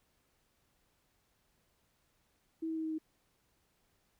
sine tone with pitch steps, 323.6 / 321.4 / 319.1 / 316.9 / 314.8 Hz, E4 / E4 / D#4 / D#4 / D#4, -32 / -44 / +44 / +32 / +20 cents, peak -34 dBFS, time 2.62-2.985 s, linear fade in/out 10 ms, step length 73 ms, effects pink hiss -75 dBFS RMS until 4.19 s

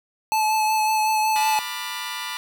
square tone with vibrato, 866 Hz, A5, 28 cents flat, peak -19 dBFS, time 0.32-1.59 s, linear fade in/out 0 ms, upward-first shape sine, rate 5.4 Hz, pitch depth 17 cents each way
15% pulse chord, B half-diminished seventh, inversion third, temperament just, 889 / 987.8 / 1185.3 / 1422.4 Hz, A5 / B5 / D6 / F6, +18 / 0 / +16 / +31 cents, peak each -31 / -25 / -28 / -30 dBFS, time 1.36-2.37 s, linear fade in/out 0 ms
effects none

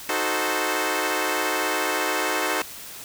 10% pulse chord, D# diminished seventh, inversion none, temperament equal with one note detuned, 311.1 / 370 / 438 / 523.3 Hz, D#4 / F#4 / A4 / C5, 0 / 0 / -8 / 0 cents, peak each -20 dBFS, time 0.09-2.62 s, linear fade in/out 2 ms, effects white hiss -39 dBFS RMS until 3.04 s

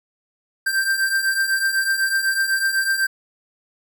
square beating tone pair, 1568 / 1576 Hz, G6 / G6, 0 / +9 cents, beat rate 8 Hz, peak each -25 / -20 dBFS, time 0.66-3.07 s, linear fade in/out 10 ms, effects none

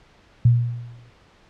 sine tone with exponential decay, 119.3 Hz, A#2, 41 cents sharp, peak -9 dBFS, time 0.45-1.1 s, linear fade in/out 5 ms, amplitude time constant 140 ms, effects pink hiss -54 dBFS RMS until 1.49 s + low-pass 4000 Hz 12 dB/octave

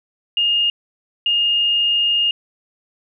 sine tone bursts at uneven times, 2837 Hz, F7, 27 cents sharp, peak -14 dBFS, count 2, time 0.37-0.7 / 1.26-2.31 s, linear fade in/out 2 ms, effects none

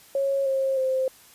sine tone with pitch steps, 549 / 535.8 / 523 Hz, C#5 / C5 / C5, -17 / +41 / -1 cents, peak -21 dBFS, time 0.15-1.08 s, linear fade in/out 2 ms, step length 310 ms, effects white hiss -52 dBFS RMS until 1.34 s + resampled to 32000 Hz

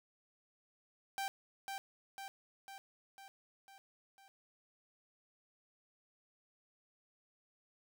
sawtooth tone with echo, 784 Hz, G5, in tune, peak -33 dBFS, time 1.18-1.28 s, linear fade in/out 0 ms, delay 500 ms, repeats 6, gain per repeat -4 dB, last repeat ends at 4.28 s, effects none

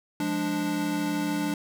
square chord, D diminished, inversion first, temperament equal, 174.61 / 207.7 / 293.7 Hz, F3 / Ab3 / D4, 0 / 0 / 0 cents, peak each -34 / -34 / -28 dBFS, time 0.2-1.54 s, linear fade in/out 2 ms, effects none

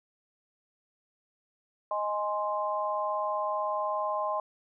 sine chord, Ab major, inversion second, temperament equal, 622.3 / 830.6 / 1046.5 Hz, Eb5 / Ab5 / C6, 0 / 0 / 0 cents, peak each -32 / -34 / -31 dBFS, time 1.91-4.4 s, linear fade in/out 2 ms, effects none

